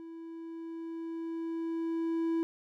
triangle tone with level ramp, 329.7 Hz, E4, in tune, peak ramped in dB -41 to -25 dBFS, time 0-2.43 s, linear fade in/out 0 ms, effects none

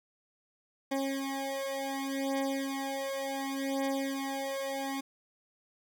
20% pulse beating tone pair, 271.8 / 272.48 Hz, C#4 / C#4, -34 / -30 cents, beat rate 0.68 Hz, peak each -30 dBFS, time 0.91-5.01 s, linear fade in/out 10 ms, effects none

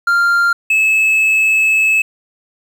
triangle tone pair in turn, 1393 / 2598 Hz, F6 / E7, -5 / -26 cents, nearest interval major seventh, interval 1079 cents, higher second, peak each -8 dBFS, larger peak neither, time 0.07-0.53 / 0.7-2.02 s, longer second, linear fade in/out 5 ms, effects 7-bit

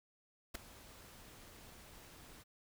pink noise with ADSR envelope, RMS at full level -39 dBFS, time 0.54-2.44 s, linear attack 14 ms, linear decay 5 ms, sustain -18 dB, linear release 25 ms, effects none

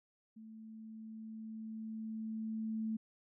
sine tone with level ramp, 220.4 Hz, A3, 3 cents sharp, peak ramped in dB -50 to -34 dBFS, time 0.36-2.97 s, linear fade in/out 10 ms, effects none

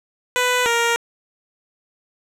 10% pulse tone pair in turn, 497.1 / 467.6 Hz, B4 / A#4, +11 / +5 cents, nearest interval minor second, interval 106 cents, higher first, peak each -8 dBFS, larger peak neither, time 0.36-0.66 / 0.66-0.96 s, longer neither, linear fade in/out 0 ms, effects low-pass 11000 Hz 12 dB/octave

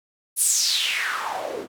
white noise with band-pass filter sweep, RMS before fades -24 dBFS, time 0.36-1.68 s, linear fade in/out 50 ms, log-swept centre 11000 to 320 Hz, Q 4.5, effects none

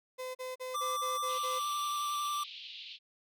35% pulse tone bursts, 511 Hz, C5, 41 cents flat, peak -36 dBFS, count 7, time 0.18-1.598 s, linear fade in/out 20 ms, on 170 ms, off 38 ms
square tone with vibrato, 1175 Hz, D6, 1 cent sharp, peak -33 dBFS, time 0.74-2.44 s, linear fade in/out 10 ms, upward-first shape sine, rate 11 Hz, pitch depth 13 cents each way
white band-pass noise, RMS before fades -47 dBFS, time 1.26-2.99 s, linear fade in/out 50 ms, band 2600 to 4100 Hz, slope 48 dB/octave
effects none

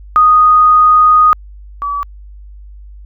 sine tone pair in turn, 1241 / 1146.2 Hz, D#6 / D6, -5 / -42 cents, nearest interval minor second, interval 137 cents, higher first, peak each -4 / -15 dBFS, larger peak first, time 0.16-1.33 / 1.82-2.03 s, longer first, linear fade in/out 0 ms, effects added 50 Hz sine -31 dBFS peak until 3.05 s

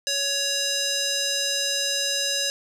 square tone with band-pass filter, 560 Hz, C#5, 18 cents sharp, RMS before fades -25 dBFS, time 0.07-2.5 s, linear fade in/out 0 ms, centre 5300 Hz, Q 1.9, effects none

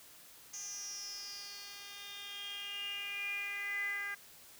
10% pulse tone with band-pass filter sweep, 403.4 Hz, G4, 50 cents sharp, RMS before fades -42 dBFS, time 0.53-4.15 s, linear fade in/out 10 ms, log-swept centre 6400 to 1800 Hz, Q 9.6, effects white hiss -57 dBFS RMS until 4.59 s

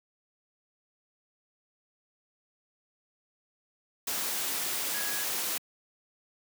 sine tone in noise, 1665 Hz, G#6, 4 cents sharp, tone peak -38 dBFS, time 4.94-5.24 s, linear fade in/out 5 ms, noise white, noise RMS -32 dBFS, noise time 4.07-5.58 s, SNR -9 dB, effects high-pass 200 Hz 12 dB/octave

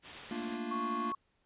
white noise, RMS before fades -44 dBFS, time 0.02-0.59 s, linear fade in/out 50 ms
square chord, Bb major seventh, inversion third, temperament equal, 220 / 233.1 / 293.7 / 349.2 Hz, A3 / Bb3 / D4 / F4, 0 / 0 / 0 / 0 cents, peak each -46 / -40 / -44 / -43 dBFS, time 0.31-1.12 s, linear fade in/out 2 ms
sine tone, 1108.7 Hz, C#6, in tune, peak -34 dBFS, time 0.71-1.15 s, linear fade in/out 5 ms
effects pink hiss -75 dBFS RMS until 1.45 s + resampled to 8000 Hz

